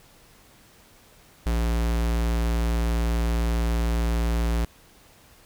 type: tone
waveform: square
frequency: 57.6 Hz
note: A#1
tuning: 20 cents flat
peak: -22 dBFS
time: 1.46-4.65 s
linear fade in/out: 5 ms
effects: pink hiss -54 dBFS RMS until 5.45 s